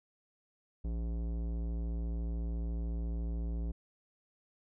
sine tone with tanh clipping, 57 Hz, A#1, 38 cents flat, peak -35 dBFS, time 0.84-3.72 s, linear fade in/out 10 ms, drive 16 dB, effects none

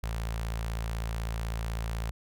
sawtooth tone with notch filter, 56 Hz, A1, 31 cents sharp, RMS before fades -33 dBFS, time 0.03-2.11 s, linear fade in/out 5 ms, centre 300 Hz, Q 0.72, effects none

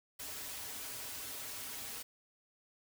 white noise with comb filter, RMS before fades -44 dBFS, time 0.19-2.03 s, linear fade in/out 10 ms, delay 5.7 ms, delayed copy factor -0.95, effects none

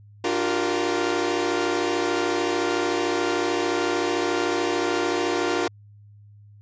sawtooth chord, G minor seventh, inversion second, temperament equal with one note detuned, 293.7 / 349.2 / 382.8 / 466.2 Hz, D4 / F4 / G4 / Bb4, 0 / 0 / -41 / 0 cents, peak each -26 / -21 / -25 / -24 dBFS, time 0.24-5.68 s, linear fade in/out 5 ms, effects added 103 Hz sine -46 dBFS peak until 6.61 s + resampled to 16000 Hz

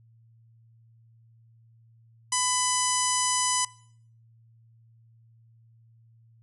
harmonic tone, 1000 Hz, B5, 21 cents sharp, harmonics 1 / 2 / 3 / 4 / 5 / 6 / 7 / 8 / 9 / 10, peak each -29 / -35 / -34 / -40 / -33 / -30 / -32 / -34 / -38 / -31 dBFS, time 2.32-3.65 s, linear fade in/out 5 ms, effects noise-tail reverb RT60 0.6 s tail -21 dB re dry + added 114 Hz sine -55 dBFS peak until 6.42 s

